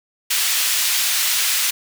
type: high-pass noise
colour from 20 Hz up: pink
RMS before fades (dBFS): -19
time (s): 0.3-1.71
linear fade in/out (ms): 10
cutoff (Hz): 2500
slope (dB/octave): 12
effects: none